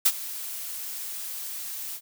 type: noise with ADSR envelope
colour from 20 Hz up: blue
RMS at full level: -17 dBFS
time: 0.05-2.01 s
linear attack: 11 ms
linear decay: 52 ms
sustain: -18 dB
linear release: 65 ms
effects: none